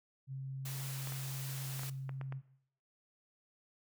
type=tone; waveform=sine; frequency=134 Hz; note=C3; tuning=42 cents sharp; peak=-39 dBFS; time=0.27-2.42 s; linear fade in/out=50 ms
type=high-pass noise; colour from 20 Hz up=white; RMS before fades=-46 dBFS; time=0.65-1.9 s; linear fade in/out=5 ms; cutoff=210 Hz; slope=24 dB/octave
type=clicks; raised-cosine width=0.5 ms; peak=-31 dBFS; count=7; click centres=1.073 / 1.122 / 1.794 / 1.834 / 2.093 / 2.213 / 2.324 s
effects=noise-tail reverb RT60 0.7 s tail -18 dB re dry